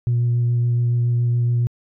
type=tone with vibrato; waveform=sine; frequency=120 Hz; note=B2; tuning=49 cents flat; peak=-14 dBFS; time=0.07-1.67 s; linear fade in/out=0 ms; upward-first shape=sine; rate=7.1 Hz; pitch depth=10 cents each way; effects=tanh soft clip ceiling -13 dBFS